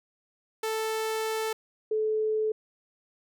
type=tone pair in turn; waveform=sawtooth / sine; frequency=440.5 / 433.4 Hz; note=A4 / A4; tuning=+2 / -26 cents; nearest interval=unison; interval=28 cents; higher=first; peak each=-24 dBFS; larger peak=neither; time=0.63-1.53 / 1.91-2.52 s; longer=first; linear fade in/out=5 ms; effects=none